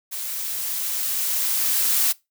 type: noise with level ramp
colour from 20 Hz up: blue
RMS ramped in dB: -30 to -19 dBFS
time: 0.11-2.13 s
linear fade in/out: 20 ms
effects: noise-tail reverb RT60 0.2 s tail -21 dB re dry